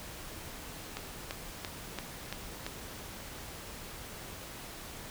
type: click train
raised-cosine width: 0.2 ms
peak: -19 dBFS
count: 6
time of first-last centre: 0.97-2.665 s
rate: 2.95 Hz
effects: pink hiss -45 dBFS RMS until 5.1 s